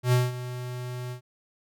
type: tone with ADSR envelope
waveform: square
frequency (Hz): 124.4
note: B2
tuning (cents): +13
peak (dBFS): -18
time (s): 0.03-1.21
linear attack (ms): 95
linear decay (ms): 190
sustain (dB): -15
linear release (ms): 96
effects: none